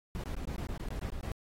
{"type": "noise bursts", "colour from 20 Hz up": "brown", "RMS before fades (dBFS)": -37, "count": 11, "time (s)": [0.15, 1.317], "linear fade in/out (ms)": 0, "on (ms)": 87, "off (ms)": 21, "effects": ["AAC 48 kbps"]}